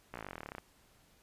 slowing click train, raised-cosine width 0.5 ms, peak -27 dBFS, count 20, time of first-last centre 0.14-0.583 s, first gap 16 ms, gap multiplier 1.04, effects pink hiss -66 dBFS RMS until 1.22 s + resampled to 32000 Hz

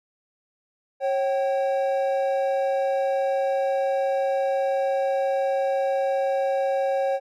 triangle tone pair together, 545.2 / 771 Hz, C#5 / G5, -29 / -29 cents, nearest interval tritone, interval 600 cents, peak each -20 / -25 dBFS, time 1-7.2 s, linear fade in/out 50 ms, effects none

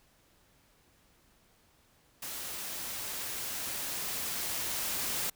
white noise with level ramp, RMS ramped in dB -40 to -33 dBFS, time 2.22-5.3 s, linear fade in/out 5 ms, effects pink hiss -66 dBFS RMS until 5.35 s

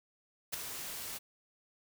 white noise with ADSR envelope, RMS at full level -33 dBFS, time 0.52-1.19 s, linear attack 22 ms, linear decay 4 ms, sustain -9 dB, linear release 21 ms, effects none

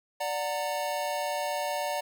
square chord, D augmented, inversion none, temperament just, 587.3 / 734.2 / 917.7 Hz, D5 / F#5 / A#5, 0 / -14 / -27 cents, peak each -33 / -35 / -35 dBFS, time 0.2-2.01 s, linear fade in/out 10 ms, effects none

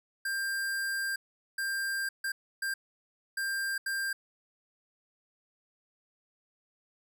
square tone bursts at uneven times, 1590 Hz, G6, 24 cents sharp, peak -31 dBFS, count 6, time 0.25-1.16 / 1.58-2.09 / 2.24-2.32 / 2.62-2.74 / 3.37-3.78 / 3.86-4.13 s, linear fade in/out 5 ms, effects none

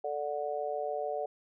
sine chord, D major, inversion second, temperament just, 440.5 / 587.3 / 734.2 Hz, A4 / D5 / F#5, +2 / 0 / -14 cents, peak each -37 / -35 / -36 dBFS, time 0.04-1.26 s, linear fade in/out 5 ms, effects none

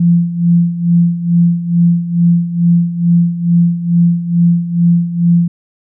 sine tone with tremolo, 171.6 Hz, F3, 30 cents flat, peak -5 dBFS, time 0-5.48 s, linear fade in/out 5 ms, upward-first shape sine, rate 2.3 Hz, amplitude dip 75%, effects none

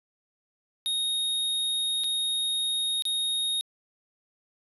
square tone with dropouts, 3729 Hz, A#7, in tune, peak -26 dBFS, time 0.86-3.61 s, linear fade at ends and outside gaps 0 ms, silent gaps 2.037-2.042 / 3.022-3.053 s, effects resampled to 32000 Hz

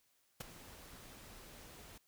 pink noise with ADSR envelope, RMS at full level -41 dBFS, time 0.4-1.98 s, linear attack 9 ms, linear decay 14 ms, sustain -14 dB, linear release 4 ms, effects white hiss -75 dBFS RMS until 2.07 s

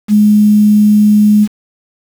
sine tone with quantisation, 209.8 Hz, G#3, 18 cents sharp, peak -4 dBFS, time 0.08-1.48 s, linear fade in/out 50 ms, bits 5, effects none

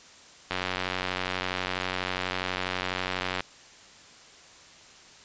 click train, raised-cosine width 0.3 ms, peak -12 dBFS, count 268, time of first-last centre 0.51-3.406 s, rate 92.2 Hz, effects white hiss -51 dBFS RMS until 5.24 s + resampled to 16000 Hz

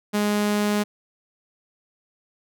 sawtooth tone, 207.7 Hz, G#3, in tune, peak -16 dBFS, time 0.13-0.84 s, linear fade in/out 20 ms, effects none

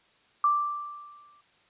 sine tone with exponential decay, 1174.7 Hz, D6, in tune, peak -18 dBFS, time 0.44-1.41 s, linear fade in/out 2 ms, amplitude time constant 210 ms, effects white hiss -63 dBFS RMS until 1.69 s + resampled to 8000 Hz

